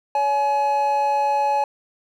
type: tone pair together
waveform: triangle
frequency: 564.6 / 846 Hz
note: C#5 / G#5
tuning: +32 / +32 cents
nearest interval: perfect fifth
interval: 700 cents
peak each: -23 / -16 dBFS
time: 0.15-1.64 s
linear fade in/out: 2 ms
effects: none